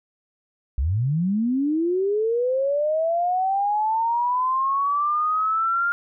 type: linear sweep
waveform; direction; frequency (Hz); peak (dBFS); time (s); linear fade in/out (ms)
sine; up; 58.4 to 1408; -19; 0.78-5.92; 0
effects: none